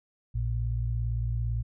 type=tone pair together; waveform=sine; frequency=57.56 / 115.3 Hz; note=A#1 / A#2; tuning=-21 / -19 cents; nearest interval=octave; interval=1202 cents; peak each=-29 / -29 dBFS; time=0.34-1.63 s; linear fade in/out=20 ms; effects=none